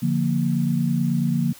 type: chord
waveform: sine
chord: Bb major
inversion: first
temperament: just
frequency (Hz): 145.68 / 174.81 / 233.1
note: D3 / F3 / Bb3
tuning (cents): -14 / +2 / 0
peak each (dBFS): -23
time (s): 0.02-1.53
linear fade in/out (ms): 10
effects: white hiss -46 dBFS RMS until 1.59 s